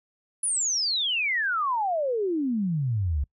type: exponential sweep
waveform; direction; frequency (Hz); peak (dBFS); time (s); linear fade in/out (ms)
sine; down; 10190 to 66.1; -23; 0.43-3.24; 5
effects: noise-tail reverb RT60 0.1 s tail -25 dB re dry